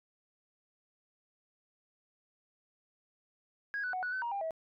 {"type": "tone with pitch steps", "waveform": "sine", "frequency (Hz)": [1646, 1488, 740, 1474, 1520, 944, 798, 646], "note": ["G#6", "F#6", "F#5", "F#6", "F#6", "A#5", "G5", "E5"], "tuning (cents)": [-16, 9, 0, -7, 46, 22, 31, -35], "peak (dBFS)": -32, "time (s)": [3.74, 4.508], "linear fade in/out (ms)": 0, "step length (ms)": 96, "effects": ["tanh soft clip ceiling -29 dBFS"]}